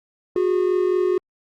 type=tone pair together; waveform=triangle; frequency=363 / 407.5 Hz; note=F#4 / G#4; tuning=-33 / -33 cents; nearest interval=major second; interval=200 cents; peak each=-16 / -21 dBFS; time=0.36-1.18 s; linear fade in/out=2 ms; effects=Opus 48 kbps